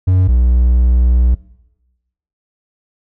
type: tone pair in turn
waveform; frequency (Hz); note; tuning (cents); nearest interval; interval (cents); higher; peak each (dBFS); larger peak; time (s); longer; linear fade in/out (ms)
triangle; 92.5 / 61.05; F#2 / B1; 0 / -19; perfect fifth; 719; first; -6; neither; 0.07-0.28 / 0.28-1.35; second; 10
effects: noise-tail reverb RT60 1.0 s tail -20 dB re dry